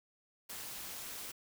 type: noise with amplitude modulation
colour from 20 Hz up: white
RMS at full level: -42 dBFS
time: 0.49-1.32 s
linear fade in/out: 10 ms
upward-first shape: sine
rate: 212 Hz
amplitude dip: 60%
effects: none